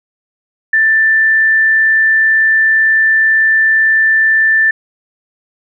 sine tone, 1771 Hz, A6, 11 cents sharp, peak -7 dBFS, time 0.73-4.71 s, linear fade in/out 5 ms, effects none

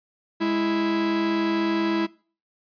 45% pulse tone pair together, 207.7 / 329.7 Hz, G#3 / E4, 0 / 0 cents, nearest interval minor sixth, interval 800 cents, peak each -28 / -22 dBFS, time 0.4-2.07 s, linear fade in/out 20 ms, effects noise-tail reverb RT60 0.4 s tail -22 dB re dry + resampled to 11025 Hz

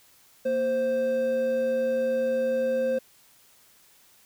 triangle tone pair together, 233.1 / 523.3 Hz, A#3 / C5, 0 / 0 cents, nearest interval octave + major second, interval 1400 cents, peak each -31 / -21 dBFS, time 0.45-2.99 s, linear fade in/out 10 ms, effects white hiss -58 dBFS RMS until 4.25 s

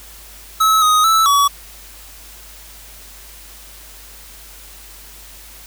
square tone with pitch steps, 1295 / 1250 / 1315 / 1134 Hz, E6 / D#6 / E6 / C#6, -31 / +8 / -5 / +39 cents, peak -11 dBFS, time 0.6-1.48 s, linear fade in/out 10 ms, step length 220 ms, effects added 50 Hz sine -42 dBFS peak until 5.66 s + white hiss -40 dBFS RMS until 5.66 s

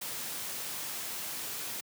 white noise, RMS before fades -38 dBFS, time 0.01-1.81 s, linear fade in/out 10 ms, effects high-pass 100 Hz 12 dB/octave

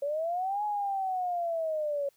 sine linear two-way sweep, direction up then down, 554.4 to 844 to 554.4 Hz, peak -28 dBFS, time 0.02-2.09 s, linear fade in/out 5 ms, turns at 0.64 s, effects white hiss -68 dBFS RMS until 2.16 s + high-pass 80 Hz 12 dB/octave

